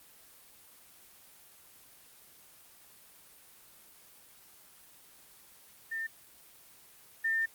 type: tone pair in turn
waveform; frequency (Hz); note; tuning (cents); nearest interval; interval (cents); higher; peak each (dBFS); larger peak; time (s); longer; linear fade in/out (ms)
sine; 1803 / 1803; A6 / A6; +42 / +42; unison; 0; neither; -33 / -27; second; 5.91-6.07 / 7.24-7.46; second; 10
effects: white hiss -57 dBFS RMS until 7.54 s + Opus 24 kbps